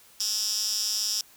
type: tone with high-pass filter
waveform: 10% pulse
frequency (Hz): 213.5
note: G#3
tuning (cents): +48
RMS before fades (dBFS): -28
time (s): 0.2-1.21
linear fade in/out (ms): 2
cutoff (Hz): 5400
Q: 4.4
effects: white hiss -55 dBFS RMS until 1.36 s